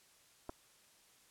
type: clicks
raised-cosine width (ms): 1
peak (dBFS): -30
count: 2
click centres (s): 0.493 / 0.496
effects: white hiss -66 dBFS RMS until 1.3 s + low-pass 11000 Hz 12 dB/octave